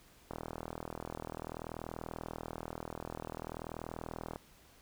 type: click train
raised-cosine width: 1 ms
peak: -26 dBFS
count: 165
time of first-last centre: 0.31-4.359 s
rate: 40.5 Hz
effects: pink hiss -62 dBFS RMS until 4.81 s